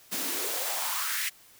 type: noise with high-pass filter sweep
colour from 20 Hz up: white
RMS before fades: -31 dBFS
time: 0.11-1.3 s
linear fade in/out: 20 ms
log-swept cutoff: 200 to 2100 Hz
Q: 3.4
effects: white hiss -56 dBFS RMS until 1.59 s